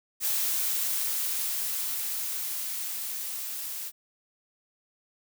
blue noise with level ramp, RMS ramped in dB -27 to -36 dBFS, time 0.2-3.92 s, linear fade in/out 50 ms, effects none

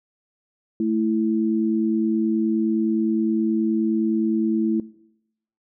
sine tone pair together, 220 / 329.6 Hz, A3 / E4, 0 / 0 cents, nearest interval perfect fifth, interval 700 cents, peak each -22 dBFS, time 0.8-4.8 s, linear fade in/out 2 ms, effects noise-tail reverb RT60 0.8 s tail -20 dB re dry

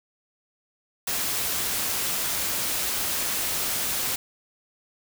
white noise, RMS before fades -27 dBFS, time 1.07-4.16 s, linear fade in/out 5 ms, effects none

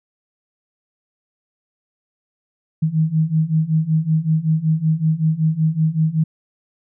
sine beating tone pair, 155.56 / 160.86 Hz, D#3 / E3, 0 / -42 cents, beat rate 5.3 Hz, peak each -19 / -17 dBFS, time 2.82-6.24 s, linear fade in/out 10 ms, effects none

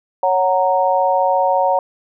sine chord, F# major, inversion second, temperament equal with one note detuned, 554.4 / 740 / 928.6 Hz, C#5 / F#5 / A#5, 0 / 0 / -7 cents, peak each -17 dBFS, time 0.23-1.79 s, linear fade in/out 2 ms, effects none

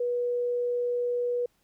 sine tone, 486.1 Hz, B4, 28 cents flat, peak -25 dBFS, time 0-1.46 s, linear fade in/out 5 ms, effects pink hiss -70 dBFS RMS until 1.63 s

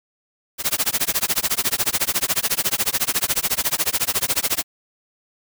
white noise with tremolo, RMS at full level -18 dBFS, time 0.58-4.64 s, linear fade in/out 50 ms, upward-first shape sine, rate 14 Hz, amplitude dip 100%, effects none

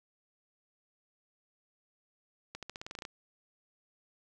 accelerating click train, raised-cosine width 0.2 ms, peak -24 dBFS, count 11, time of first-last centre 2.55-3.052 s, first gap 77 ms, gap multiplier 0.9, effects none

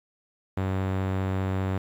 sawtooth tone, 95 Hz, F#2, 46 cents sharp, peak -21 dBFS, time 0.57-1.78 s, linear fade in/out 5 ms, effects low-pass 2000 Hz 12 dB/octave + 9-bit

